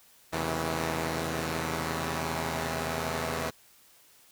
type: tone cluster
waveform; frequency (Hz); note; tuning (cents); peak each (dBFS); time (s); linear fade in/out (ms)
5% pulse; 81.2 / 127.8 / 137.2 / 162.3 / 214.6; E2 / C3 / C#3 / E3 / A3; -26 / -40 / -17 / -27 / -43; -22 / -26 / -28 / -25 / -28; 0.32-3.51; 20
effects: white hiss -59 dBFS RMS until 4.31 s